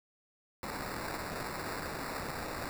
violet noise with sample-and-hold, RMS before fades -39 dBFS, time 0.63-2.69 s, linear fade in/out 0 ms, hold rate 3150 Hz, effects none

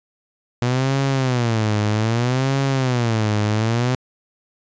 sawtooth tone with vibrato, 120 Hz, B2, 49 cents flat, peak -13 dBFS, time 0.62-3.95 s, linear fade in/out 0 ms, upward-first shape sine, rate 0.63 Hz, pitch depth 230 cents each way, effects resampled to 16000 Hz

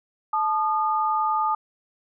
sine tone pair together, 870 / 1220.8 Hz, A5 / D#6, -20 / -33 cents, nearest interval tritone, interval 587 cents, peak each -23 dBFS, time 0.33-1.55 s, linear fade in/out 5 ms, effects none

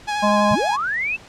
sawtooth tone with vibrato, 832 Hz, G#5, 3 cents sharp, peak -17 dBFS, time 0.07-0.77 s, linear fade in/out 20 ms, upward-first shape sine, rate 12 Hz, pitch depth 22 cents each way
harmonic tone, 207.7 Hz, G#3, in tune, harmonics 1 / 3 / 5, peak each -19 / -19 / -19 dBFS, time 0.22-0.56 s, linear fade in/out 20 ms
sine linear sweep, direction up, 34.65 to 2700 Hz, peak -20 dBFS, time 0.5-1.17 s, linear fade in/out 20 ms
effects pink hiss -44 dBFS RMS until 1.28 s + low-pass 6000 Hz 12 dB/octave

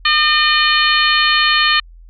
harmonic tone, 607 Hz, D#5, 43 cents flat, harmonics 2 / 3 / 4 / 5 / 6 / 7, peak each -17 / -16 / -19 / -17 / -22 / -19 dBFS, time 0.05-1.8 s, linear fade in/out 5 ms, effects added 42 Hz sine -37 dBFS peak until 2.09 s

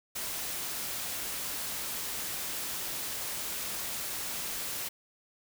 white noise, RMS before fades -36 dBFS, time 0.15-4.89 s, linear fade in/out 10 ms, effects none

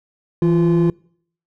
triangle tone pair together, 165.8 / 345.5 Hz, E3 / F4, +10 / -19 cents, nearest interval octave + minor second, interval 1271 cents, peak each -12 / -13 dBFS, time 0.42-0.9 s, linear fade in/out 2 ms, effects noise-tail reverb RT60 0.6 s tail -26 dB re dry + tanh soft clip ceiling -6 dBFS

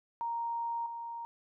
sine tone with level steps, 932.3 Hz, A#5, in tune, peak -32 / -38 dBFS, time 0.21-1.25 s, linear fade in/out 0 ms, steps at 0.86 s, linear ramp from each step 2 ms, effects none

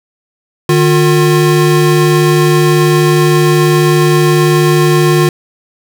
square tone pair together, 151.8 / 356.7 Hz, D#3 / F4, -42 / +37 cents, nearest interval octave + minor third, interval 1479 cents, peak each -10 dBFS, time 0.69-5.29 s, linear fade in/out 2 ms, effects none

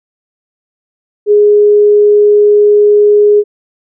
sine tone, 415.3 Hz, G#4, in tune, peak -3 dBFS, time 1.26-3.44 s, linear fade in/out 50 ms, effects none

